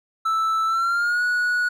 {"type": "tone with pitch glide", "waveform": "triangle", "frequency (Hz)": [1318.5, 1463], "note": ["E6", "F#6"], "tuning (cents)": [0, -20], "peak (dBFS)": -17, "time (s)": [0.25, 1.69], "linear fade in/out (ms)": 10, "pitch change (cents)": 180, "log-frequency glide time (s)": [0.66, 1.23], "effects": []}